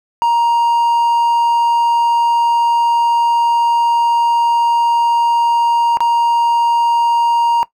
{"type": "tone with dropouts", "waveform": "triangle", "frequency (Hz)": 938, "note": "A#5", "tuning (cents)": 11, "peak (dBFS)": -8, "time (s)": [0.22, 7.63], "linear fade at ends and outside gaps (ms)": 0, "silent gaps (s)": [5.971, 6.005], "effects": ["noise-tail reverb RT60 0.1 s tail -17 dB re dry"]}